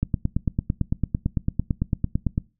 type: click train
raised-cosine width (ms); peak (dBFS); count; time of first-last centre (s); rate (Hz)
5; -9; 22; 0.03-2.379; 8.94
effects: noise-tail reverb RT60 0.3 s tail -22 dB re dry